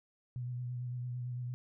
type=tone with vibrato; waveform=sine; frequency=123.47 Hz; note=B2; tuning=in tune; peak=-36 dBFS; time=0.36-1.54 s; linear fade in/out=0 ms; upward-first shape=sine; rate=8.9 Hz; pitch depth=26 cents each way; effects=none